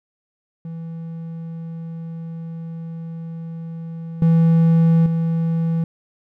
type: tone with level steps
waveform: triangle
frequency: 164.81 Hz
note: E3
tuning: in tune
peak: -26 / -9 / -15 dBFS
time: 0.65-5.84 s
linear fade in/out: 2 ms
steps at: 4.22 / 5.06 s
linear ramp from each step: 2 ms
effects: none